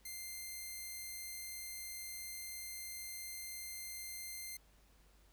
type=tone; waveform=5% pulse; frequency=2093 Hz; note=C7; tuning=in tune; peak=-34 dBFS; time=0.05-4.57 s; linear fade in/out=5 ms; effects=added 50 Hz sine -65 dBFS peak until 5.32 s + pink hiss -70 dBFS RMS until 5.32 s